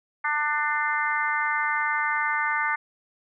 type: harmonic tone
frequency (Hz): 298.1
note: D4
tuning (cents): +26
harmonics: 3 / 4 / 5 / 6 / 7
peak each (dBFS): -29 / -29 / -29 / -29 / -29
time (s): 0.24-2.76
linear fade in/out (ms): 10
effects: none